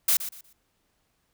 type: noise with echo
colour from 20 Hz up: blue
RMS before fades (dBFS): -21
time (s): 0.08-0.17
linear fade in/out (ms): 5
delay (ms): 120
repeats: 3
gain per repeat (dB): -12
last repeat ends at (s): 0.53
effects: pink hiss -72 dBFS RMS until 1.33 s